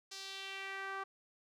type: tone with band-pass filter sweep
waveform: sawtooth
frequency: 388.8 Hz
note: G4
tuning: 14 cents flat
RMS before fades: -44 dBFS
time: 0.11-1.04 s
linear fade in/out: 10 ms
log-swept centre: 5300 to 1200 Hz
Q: 2.1
effects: none